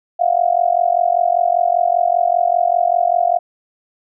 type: tone with amplitude modulation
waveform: sine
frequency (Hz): 698.5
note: F5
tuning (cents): 0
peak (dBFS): -8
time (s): 0.19-3.39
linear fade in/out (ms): 20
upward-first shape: sine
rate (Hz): 45.1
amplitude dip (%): 95
effects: none